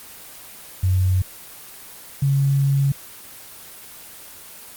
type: tone pair in turn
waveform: sine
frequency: 92.5 / 138.32 Hz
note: F#2 / C#3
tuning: 0 / -3 cents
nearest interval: perfect fifth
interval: 697 cents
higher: second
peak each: -15 dBFS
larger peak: neither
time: 0.83-1.22 / 2.22-2.92 s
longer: second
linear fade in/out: 5 ms
effects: white hiss -40 dBFS RMS until 4.76 s + Opus 24 kbps